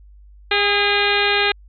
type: harmonic tone with a mistuned harmonic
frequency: 406.7 Hz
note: G#4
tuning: 36 cents flat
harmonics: 1 / 2 / 3 / 4 / 5 / 6 / 7 / 8 / 9 / 10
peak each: -22 / -24 / -27 / -22 / -24 / -22 / -27 / -27 / -25 / -27 dBFS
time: 0.51-1.52 s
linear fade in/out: 5 ms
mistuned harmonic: 3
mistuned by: +43 cents
effects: added 50 Hz sine -42 dBFS peak until 1.68 s